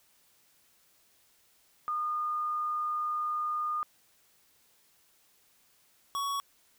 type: tone pair in turn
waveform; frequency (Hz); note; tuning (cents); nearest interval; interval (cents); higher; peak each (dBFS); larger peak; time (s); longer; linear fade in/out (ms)
sine / square; 1220 / 1118.9; D#6 / C#6; -34 / +16; minor second; 150; first; -29 / -31; first; 1.88-3.83 / 6.15-6.4; first; 0
effects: white hiss -66 dBFS RMS until 6.78 s